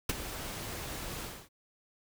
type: noise with ADSR envelope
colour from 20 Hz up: pink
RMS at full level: -27 dBFS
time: 0.09-1.49 s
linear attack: 6 ms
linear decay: 22 ms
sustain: -13 dB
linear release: 270 ms
effects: none